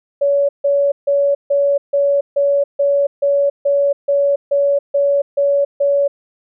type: tone bursts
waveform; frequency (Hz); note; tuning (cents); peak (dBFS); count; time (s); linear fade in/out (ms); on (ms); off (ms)
sine; 565; C#5; +33; -11; 14; 0.21-6.08; 10; 280; 150
effects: none